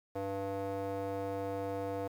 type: tone with band-pass filter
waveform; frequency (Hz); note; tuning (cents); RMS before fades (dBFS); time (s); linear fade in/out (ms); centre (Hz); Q
square; 98.2; G2; +4; -37; 0.15-2.08; 10; 570; 2.3
effects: 10-bit